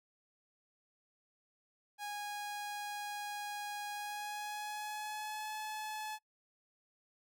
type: tone with pitch glide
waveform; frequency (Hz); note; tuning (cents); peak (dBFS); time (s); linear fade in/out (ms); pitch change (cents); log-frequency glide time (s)
sawtooth; 825 to 858.5; G#5 to A5; -12 to -43; -36; 1.98-6.19; 50; +69; 3.92-5.54
effects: noise-tail reverb RT60 0.1 s tail -24 dB re dry